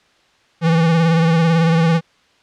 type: tone with vibrato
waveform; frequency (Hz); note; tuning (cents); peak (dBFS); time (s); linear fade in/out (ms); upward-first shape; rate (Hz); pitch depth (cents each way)
square; 164.81; E3; 0; -12; 0.61-2.01; 50; sine; 18; 44
effects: white hiss -55 dBFS RMS until 2.42 s + low-pass 4000 Hz 12 dB/octave

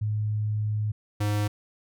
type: tone pair in turn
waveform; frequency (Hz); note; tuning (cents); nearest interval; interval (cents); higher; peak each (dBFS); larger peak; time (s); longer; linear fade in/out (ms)
sine / square; 106.4 / 104.09; G#2 / G#2; +42 / +4; unison; 38; first; -24; neither; 0.01-0.92 / 1.2-1.48; first; 10
effects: none

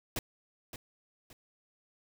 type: noise with echo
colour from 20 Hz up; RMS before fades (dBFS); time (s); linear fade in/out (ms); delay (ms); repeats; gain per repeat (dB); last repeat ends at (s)
pink; -34; 0.16-0.19; 2; 570; 2; -10; 1.33
effects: none

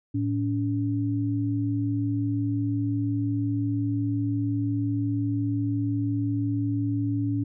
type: tone pair together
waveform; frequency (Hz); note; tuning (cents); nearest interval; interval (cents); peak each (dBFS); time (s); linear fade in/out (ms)
sine; 110 / 284.3; A2 / C#4; 0 / +44; octave + major third; 1644; -26; 0.14-7.44; 10
effects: none

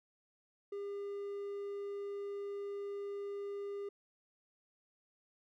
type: tone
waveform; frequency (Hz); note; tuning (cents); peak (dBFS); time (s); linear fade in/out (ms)
triangle; 402.8; G4; +47; -37; 0.72-3.89; 5
effects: none

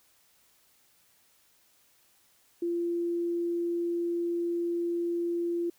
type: tone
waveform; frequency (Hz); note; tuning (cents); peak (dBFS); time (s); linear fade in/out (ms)
sine; 343.3; F4; -30; -27; 2.62-5.7; 5
effects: white hiss -65 dBFS RMS until 5.78 s

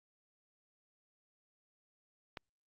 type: click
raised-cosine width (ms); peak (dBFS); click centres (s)
0.3; -26; 2.372
effects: Opus 48 kbps

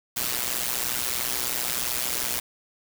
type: noise with amplitude modulation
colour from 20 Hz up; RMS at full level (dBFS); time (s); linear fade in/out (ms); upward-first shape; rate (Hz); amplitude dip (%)
white; -24; 0.16-2.4; 10; sine; 123; 85
effects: none

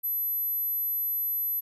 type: tone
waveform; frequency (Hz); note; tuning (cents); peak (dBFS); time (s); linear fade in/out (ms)
sine; 12000; F#9; +23; -26; 0.03-1.61; 20
effects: none

